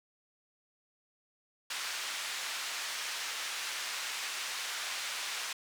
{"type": "band-pass noise", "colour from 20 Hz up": "pink", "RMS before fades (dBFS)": -38, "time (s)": [1.7, 5.53], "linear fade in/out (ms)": 5, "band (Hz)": [1500, 7400], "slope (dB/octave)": 12, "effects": []}